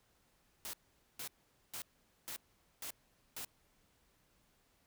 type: noise bursts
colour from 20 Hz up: white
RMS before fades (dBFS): -44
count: 6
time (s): 0.65-3.448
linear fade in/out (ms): 0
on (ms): 83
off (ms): 460
effects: pink hiss -73 dBFS RMS until 4.86 s